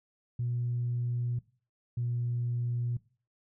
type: tone pair in turn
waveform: sine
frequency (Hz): 120.9 / 120.31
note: B2 / B2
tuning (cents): -36 / -45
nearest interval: unison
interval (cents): 9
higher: first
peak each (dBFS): -28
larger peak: neither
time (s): 0.39-1.39 / 1.97-2.97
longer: neither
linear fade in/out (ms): 5
effects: noise-tail reverb RT60 0.4 s tail -20 dB re dry + tanh soft clip ceiling -24 dBFS